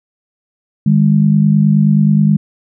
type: tone pair together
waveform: sine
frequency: 154.03 / 203.5 Hz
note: D#3 / G#3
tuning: -17 / -35 cents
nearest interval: perfect fourth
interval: 482 cents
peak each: -10 dBFS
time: 0.86-2.37 s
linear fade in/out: 5 ms
effects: none